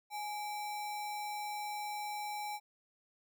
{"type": "tone with sample-and-hold", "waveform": "sine", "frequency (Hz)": 835, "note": "G#5", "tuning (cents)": 9, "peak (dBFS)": -37, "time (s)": [0.1, 2.6], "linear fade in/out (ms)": 50, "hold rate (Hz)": 3150, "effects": []}